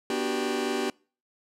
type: chord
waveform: sawtooth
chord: G major seventh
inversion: first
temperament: just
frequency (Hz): 245 / 294 / 367.5 / 392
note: B3 / D4 / F#4 / G4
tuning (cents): -14 / +2 / -12 / 0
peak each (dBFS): -28 / -29 / -28 / -26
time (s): 0.1-0.9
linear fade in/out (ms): 2
effects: noise-tail reverb RT60 0.4 s tail -26 dB re dry + low-pass 9000 Hz 12 dB/octave